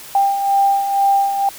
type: beating tone pair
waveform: sine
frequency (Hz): 791 / 793.1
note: G5 / G5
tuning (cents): +15 / +20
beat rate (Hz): 2.1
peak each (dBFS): -21 / -13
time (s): 0.15-1.49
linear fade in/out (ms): 2
effects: white hiss -36 dBFS RMS until 1.58 s